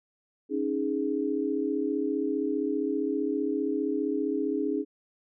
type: chord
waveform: sine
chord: C# suspended second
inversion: none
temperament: equal with one note detuned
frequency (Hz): 275.9 / 311.1 / 415.3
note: C#4 / D#4 / G#4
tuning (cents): -8 / 0 / 0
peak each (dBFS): -30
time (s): 0.49-4.85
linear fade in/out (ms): 50
effects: none